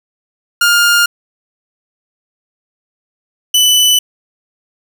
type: tone pair in turn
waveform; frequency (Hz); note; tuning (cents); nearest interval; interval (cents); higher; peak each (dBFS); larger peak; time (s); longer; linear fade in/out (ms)
sawtooth; 1410 / 2988; F6 / F#7; +16 / +16; octave + minor second; 1300; second; -4; neither; 0.61-1.06 / 3.54-3.99; neither; 5
effects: none